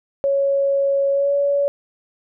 sine tone with pitch glide, 554.4 to 566 Hz, C#5 to C#5, 0 to +36 cents, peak -15 dBFS, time 0.24-1.68 s, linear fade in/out 0 ms, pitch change +36 cents, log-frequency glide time 1.11-1.34 s, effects none

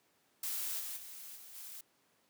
blue noise with level steps, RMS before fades -38 / -42 / -49 / -53 / -48 dBFS, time 0.43-1.81 s, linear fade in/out 5 ms, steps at 0.79 / 0.96 / 1.35 / 1.54 s, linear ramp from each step 20 ms, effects pink hiss -72 dBFS RMS until 2.29 s + high-pass 200 Hz 12 dB/octave

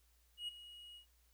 triangle tone with ADSR envelope, 2893 Hz, F#7, 40 cents flat, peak -37 dBFS, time 0.37-1.06 s, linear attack 110 ms, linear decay 15 ms, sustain -14 dB, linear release 100 ms, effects added 59 Hz sine -70 dBFS peak until 1.33 s + white hiss -75 dBFS RMS until 1.33 s

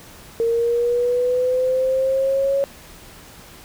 sine linear sweep, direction up, 458.7 to 555 Hz, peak -16 dBFS, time 0.4-2.64 s, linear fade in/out 0 ms, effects pink hiss -43 dBFS RMS until 3.64 s

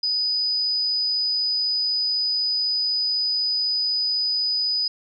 sine tone, 4978 Hz, D#8, in tune, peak -20 dBFS, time 0.03-4.88 s, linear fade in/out 5 ms, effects none

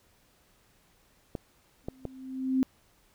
clicks, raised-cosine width 2 ms, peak -20 dBFS, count 3, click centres 1.352 / 1.885 / 2.053 s
sine tone with exponential growth, 261.6 Hz, C4, in tune, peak -20 dBFS, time 1.84-2.63 s, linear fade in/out 0 ms, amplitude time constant 170 ms
effects pink hiss -65 dBFS RMS until 3.14 s

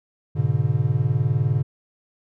triangle chord, G# diminished, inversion none, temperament equal with one note detuned, 103.83 / 123.47 / 143.31 Hz, G#2 / B2 / D3, 0 / 0 / -42 cents, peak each -22 / -20 / -20 dBFS, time 0.35-1.63 s, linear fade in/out 20 ms, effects none

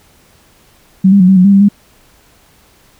sine tone with pitch steps, 189.9 / 199.8 / 182.2 / 191.7 / 182.3 / 199.6 / 196.6 / 203.2 Hz, F#3 / G3 / F#3 / G3 / F#3 / G3 / G3 / G#3, +45 / +33 / -26 / -38 / -25 / +32 / +5 / -38 cents, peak -3 dBFS, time 1.04-1.688 s, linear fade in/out 10 ms, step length 81 ms, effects pink hiss -48 dBFS RMS until 2.99 s

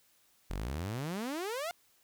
sawtooth exponential sweep, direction up, 41.2 to 720 Hz, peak -31 dBFS, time 0.5-1.71 s, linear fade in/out 0 ms, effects white hiss -68 dBFS RMS until 2.03 s

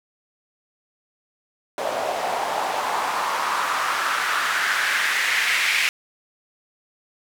white noise with band-pass filter sweep, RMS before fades -23 dBFS, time 1.78-5.89 s, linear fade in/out 0 ms, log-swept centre 620 to 2300 Hz, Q 2.8, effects none

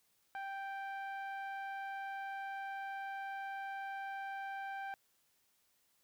sawtooth tone with low-pass filter, 784 Hz, G5, in tune, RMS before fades -43 dBFS, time 0.35-4.94 s, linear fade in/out 0 ms, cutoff 1700 Hz, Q 1.4, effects white hiss -75 dBFS RMS until 6.03 s

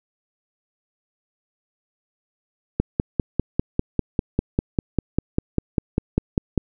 click train, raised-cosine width 3 ms, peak -5 dBFS, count 20, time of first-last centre 2.8-6.577 s, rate 5.03 Hz, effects none

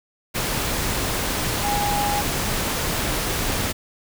sine tone in noise, 820 Hz, G#5, 22 cents flat, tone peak -22 dBFS, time 1.63-2.22 s, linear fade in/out 20 ms, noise pink, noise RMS -24 dBFS, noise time 0.34-3.73 s, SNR -1 dB, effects none

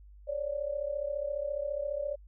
sine tone pair together, 551 / 585.6 Hz, C#5 / D5, -11 / -5 cents, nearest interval minor second, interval 106 cents, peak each -35 / -33 dBFS, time 0.27-2.16 s, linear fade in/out 20 ms, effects added 50 Hz sine -50 dBFS peak until 2.27 s

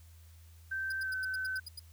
sine tone with pitch glide, 1556 to 1525.7 Hz, G6 to G6, -13 to -47 cents, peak -33 dBFS, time 0.71-1.6 s, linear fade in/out 10 ms, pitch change -34 cents, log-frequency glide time 1.03-1.11 s
sawtooth tone bursts, 4930 Hz, D#8, 17 cents flat, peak -38 dBFS, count 9, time 0.9-1.795 s, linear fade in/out 5 ms, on 23 ms, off 86 ms
effects added 82 Hz sine -53 dBFS peak until 1.92 s + white hiss -65 dBFS RMS until 1.92 s

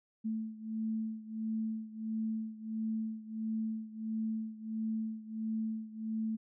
sine beating tone pair, 220 / 221.5 Hz, A3 / A3, 0 / +12 cents, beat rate 1.5 Hz, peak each -36 / -39 dBFS, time 0.24-6.37 s, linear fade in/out 20 ms, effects none

